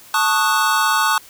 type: chord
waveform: square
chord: D# half-diminished seventh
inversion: second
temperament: equal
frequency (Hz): 880 / 1108.7 / 1244.5 / 1480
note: A5 / C#6 / D#6 / F#6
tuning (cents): 0 / 0 / 0 / 0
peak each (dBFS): -21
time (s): 0.14-1.18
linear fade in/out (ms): 2
effects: white hiss -44 dBFS RMS until 1.29 s